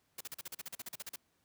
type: noise bursts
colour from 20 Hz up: white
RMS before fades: -43 dBFS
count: 15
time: 0.18-1.16 s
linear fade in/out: 5 ms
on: 28 ms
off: 40 ms
effects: pink hiss -75 dBFS RMS until 1.44 s + high-pass 80 Hz 12 dB/octave